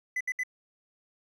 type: tone bursts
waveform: triangle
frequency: 2005 Hz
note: B6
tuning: 26 cents sharp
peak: -26 dBFS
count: 3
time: 0.16-0.435 s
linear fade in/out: 5 ms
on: 47 ms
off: 67 ms
effects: none

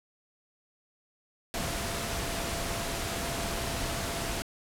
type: tone in noise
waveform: sine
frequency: 679 Hz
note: F5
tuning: 49 cents flat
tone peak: -41 dBFS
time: 1.54-4.42 s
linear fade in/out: 0 ms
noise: pink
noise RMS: -33 dBFS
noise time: 1.54-4.42 s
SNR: -11 dB
effects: low-pass 12000 Hz 12 dB/octave

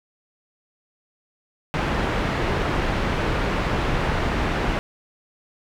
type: low-pass noise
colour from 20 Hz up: pink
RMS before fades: -23 dBFS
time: 1.74-4.79 s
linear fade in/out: 0 ms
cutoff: 2300 Hz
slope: 12 dB/octave
effects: none

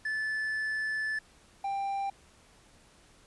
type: tone pair in turn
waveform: triangle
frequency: 1743 / 790.4 Hz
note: A6 / G5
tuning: -17 / +14 cents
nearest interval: octave + major second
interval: 1369 cents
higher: first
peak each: -28 dBFS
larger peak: neither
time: 0.05-1.19 / 1.64-2.1 s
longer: first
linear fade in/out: 5 ms
effects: pink hiss -60 dBFS RMS until 3.26 s + resampled to 24000 Hz

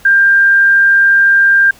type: tone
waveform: sine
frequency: 1593 Hz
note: G6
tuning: 27 cents sharp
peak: -5 dBFS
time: 0.05-1.71 s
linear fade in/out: 5 ms
effects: pink hiss -42 dBFS RMS until 1.79 s

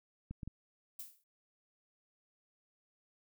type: clicks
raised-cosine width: 5 ms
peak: -30 dBFS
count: 3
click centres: 0.31 / 0.432 / 0.476 s
type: noise with exponential decay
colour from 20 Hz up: violet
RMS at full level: -42 dBFS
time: 0.99-1.24 s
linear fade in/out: 5 ms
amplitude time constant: 54 ms
effects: none

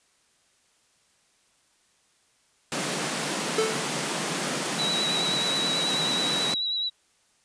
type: high-pass noise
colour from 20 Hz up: pink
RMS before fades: -29 dBFS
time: 2.72-6.54 s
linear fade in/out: 0 ms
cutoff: 140 Hz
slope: 96 dB/octave
type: tone with exponential decay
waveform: square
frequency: 440 Hz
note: A4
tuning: in tune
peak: -20 dBFS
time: 3.58-4 s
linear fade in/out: 5 ms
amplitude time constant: 90 ms
type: tone with vibrato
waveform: sine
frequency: 3900 Hz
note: B7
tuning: 23 cents flat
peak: -25 dBFS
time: 4.78-6.9 s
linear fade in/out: 20 ms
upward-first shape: sine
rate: 9.3 Hz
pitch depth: 31 cents each way
effects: white hiss -65 dBFS RMS until 7.44 s + resampled to 22050 Hz

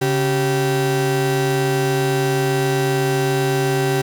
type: tone pair together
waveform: 35% pulse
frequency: 138.59 / 387.9 Hz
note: C#3 / G4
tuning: 0 / -18 cents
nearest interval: octave + tritone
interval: 1782 cents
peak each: -18 / -17 dBFS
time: 0.01-4.02 s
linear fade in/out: 10 ms
effects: none

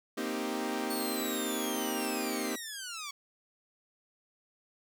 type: chord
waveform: sawtooth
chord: C minor seventh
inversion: third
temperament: equal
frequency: 233.1 / 261.6 / 311.1 / 392 Hz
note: Bb3 / C4 / Eb4 / G4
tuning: 0 / 0 / 0 / 0 cents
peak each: -34 dBFS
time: 0.17-2.56 s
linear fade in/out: 10 ms
type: linear sweep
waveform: 10% pulse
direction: down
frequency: 4435 to 1106 Hz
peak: -30 dBFS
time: 0.9-3.11 s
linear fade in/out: 5 ms
effects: none

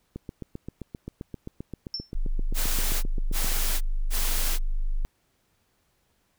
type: click train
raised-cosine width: 3 ms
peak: -22 dBFS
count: 26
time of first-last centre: 0.16-3.445 s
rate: 7.61 Hz
type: tone with exponential decay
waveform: sine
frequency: 5380 Hz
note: E8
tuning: 34 cents sharp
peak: -25 dBFS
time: 1.94-2.11 s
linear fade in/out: 1 ms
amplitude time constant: 35 ms
type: tone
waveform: sine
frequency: 25.28 Hz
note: G#0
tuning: 46 cents flat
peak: -22 dBFS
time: 2.15-5.05 s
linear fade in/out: 0 ms
type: noise bursts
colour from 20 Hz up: white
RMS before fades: -30 dBFS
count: 3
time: 2.54-4.59 s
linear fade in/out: 50 ms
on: 490 ms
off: 290 ms
effects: pink hiss -70 dBFS RMS until 6.38 s

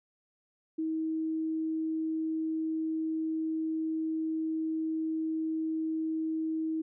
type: tone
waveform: sine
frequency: 318.7 Hz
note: D#4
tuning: 42 cents sharp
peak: -29 dBFS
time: 0.78-6.82 s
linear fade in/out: 10 ms
effects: none

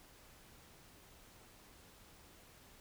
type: silence
effects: pink hiss -61 dBFS RMS until 2.8 s

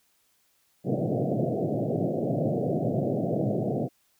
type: band-pass noise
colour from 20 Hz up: pink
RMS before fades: -27 dBFS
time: 0.84-3.89 s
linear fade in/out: 50 ms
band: 110 to 710 Hz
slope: 96 dB/octave
effects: white hiss -68 dBFS RMS until 4.19 s

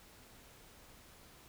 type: silence
effects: pink hiss -59 dBFS RMS until 1.48 s

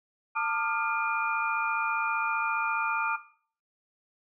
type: tone cluster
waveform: sine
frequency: 897 / 1192 / 1247 / 1401 / 2418 Hz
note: A5 / D6 / D#6 / F6 / D7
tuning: +33 / +25 / +3 / +5 / +50 cents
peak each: -31 / -30 / -39 / -32 / -33 dBFS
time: 0.35-3.17 s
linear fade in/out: 20 ms
effects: noise-tail reverb RT60 0.5 s tail -17 dB re dry

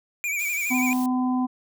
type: tone with vibrato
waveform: square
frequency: 2349 Hz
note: D7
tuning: in tune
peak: -25 dBFS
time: 0.24-0.93 s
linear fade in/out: 0 ms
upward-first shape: sine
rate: 12 Hz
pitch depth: 70 cents each way
type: noise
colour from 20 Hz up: blue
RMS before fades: -38 dBFS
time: 0.39-1.06 s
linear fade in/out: 2 ms
type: harmonic tone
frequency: 253.4 Hz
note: B3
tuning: 45 cents sharp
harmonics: 1 / 3 / 4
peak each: -21 / -31 / -33 dBFS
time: 0.7-1.47 s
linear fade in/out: 20 ms
effects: none

